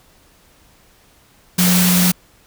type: tone in noise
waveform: sine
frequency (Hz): 180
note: F#3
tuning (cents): -47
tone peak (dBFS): -13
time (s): 1.58-2.12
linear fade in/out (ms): 10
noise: white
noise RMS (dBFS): -17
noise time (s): 1.58-2.12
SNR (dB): +1
effects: pink hiss -52 dBFS RMS until 2.46 s